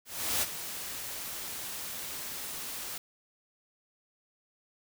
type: noise with ADSR envelope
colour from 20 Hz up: white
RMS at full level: -28 dBFS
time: 0.05-2.98 s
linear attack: 370 ms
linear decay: 34 ms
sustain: -11 dB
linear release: 4 ms
effects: none